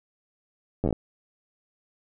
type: slowing click train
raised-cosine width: 2 ms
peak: -12 dBFS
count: 7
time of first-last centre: 0.84-0.928 s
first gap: 10 ms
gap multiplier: 1.15
effects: none